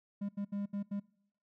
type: tone bursts at uneven times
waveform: triangle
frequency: 201.7 Hz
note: G3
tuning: 50 cents sharp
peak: -32 dBFS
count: 5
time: 0.21-0.29 / 0.37-0.45 / 0.52-0.66 / 0.73-0.83 / 0.91-1 s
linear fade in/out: 10 ms
effects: noise-tail reverb RT60 0.7 s tail -23 dB re dry